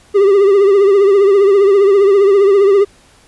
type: tone with vibrato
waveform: triangle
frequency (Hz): 397.5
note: G4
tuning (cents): +24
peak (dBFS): -4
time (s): 0.14-2.85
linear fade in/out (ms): 20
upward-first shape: triangle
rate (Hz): 15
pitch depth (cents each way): 79
effects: pink hiss -47 dBFS RMS until 3.27 s + resampled to 24000 Hz